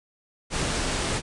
pink low-pass noise, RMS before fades -27 dBFS, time 0.5-1.22 s, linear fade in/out 50 ms, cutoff 9800 Hz, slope 96 dB/octave, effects none

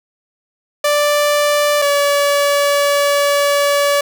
sawtooth tone pair in turn, 587 / 571.9 Hz, D5 / D5, -1 / -46 cents, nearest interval unison, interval 45 cents, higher first, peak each -8 dBFS, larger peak neither, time 0.84-1.82 / 1.82-4.01 s, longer second, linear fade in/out 5 ms, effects none

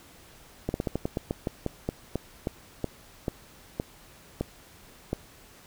slowing click train, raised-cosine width 2 ms, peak -14 dBFS, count 18, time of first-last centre 0.69-5.13 s, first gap 51 ms, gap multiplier 1.18, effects pink hiss -53 dBFS RMS until 5.66 s

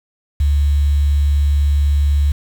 sine tone with quantisation, 72 Hz, D2, 34 cents flat, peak -11 dBFS, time 0.4-2.32 s, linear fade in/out 5 ms, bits 6, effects none

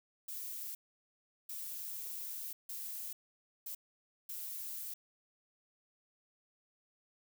violet noise bursts at uneven times, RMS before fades -43 dBFS, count 5, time 0.28-0.75 / 1.49-2.53 / 2.69-3.13 / 3.66-3.75 / 4.29-4.94 s, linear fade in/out 5 ms, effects none

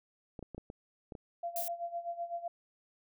clicks, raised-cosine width 2 ms, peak -30 dBFS, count 7, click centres 0.392 / 0.427 / 0.547 / 0.58 / 0.701 / 1.122 / 1.152 s
sine tone with tremolo, 687 Hz, F5, 29 cents flat, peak -33 dBFS, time 1.43-2.48 s, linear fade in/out 5 ms, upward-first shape sine, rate 7.9 Hz, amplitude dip 80%
violet noise, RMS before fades -38 dBFS, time 1.56-1.68 s, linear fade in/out 0 ms
effects none

